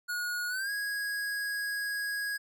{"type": "tone with pitch glide", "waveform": "square", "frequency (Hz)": [1448, 1653.7], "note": ["F#6", "G#6"], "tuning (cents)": [-38, -8], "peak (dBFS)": -32, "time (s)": [0.08, 2.38], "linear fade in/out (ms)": 20, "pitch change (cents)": 230, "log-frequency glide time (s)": [0.48, 0.71], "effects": []}